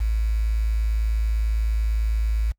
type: tone with quantisation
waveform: sine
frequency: 54.5 Hz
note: A1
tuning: 16 cents flat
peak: -19 dBFS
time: 0-2.52 s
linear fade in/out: 10 ms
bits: 7
effects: noise-tail reverb RT60 0.1 s tail -25 dB re dry